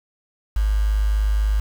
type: tone with quantisation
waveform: sine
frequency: 51.91 Hz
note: G#1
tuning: in tune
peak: -16 dBFS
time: 0.56-1.6 s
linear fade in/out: 5 ms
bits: 6
effects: none